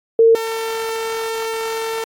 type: tone pair in turn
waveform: sine / sawtooth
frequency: 454.9 / 449.9 Hz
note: A#4 / A4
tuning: -42 / +39 cents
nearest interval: unison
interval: 19 cents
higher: first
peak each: -7 / -17 dBFS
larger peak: first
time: 0.19-0.35 / 0.35-2.04 s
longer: second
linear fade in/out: 2 ms
effects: AAC 64 kbps